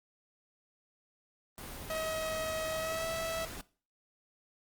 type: noise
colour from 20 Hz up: pink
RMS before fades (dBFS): -44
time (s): 1.58-3.61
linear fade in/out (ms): 0
type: tone with pitch glide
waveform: sawtooth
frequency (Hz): 636 to 653.9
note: D#5 to E5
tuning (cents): +38 to -14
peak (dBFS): -30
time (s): 1.9-3.45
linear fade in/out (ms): 2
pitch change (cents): +48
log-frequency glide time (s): 2.76-3.07
effects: noise-tail reverb RT60 0.4 s tail -20 dB re dry + Opus 24 kbps